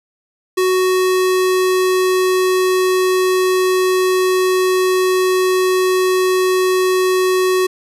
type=tone; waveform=square; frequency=370.9 Hz; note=F#4; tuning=4 cents sharp; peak=-13 dBFS; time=0.57-7.67 s; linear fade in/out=10 ms; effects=resampled to 32000 Hz + 9-bit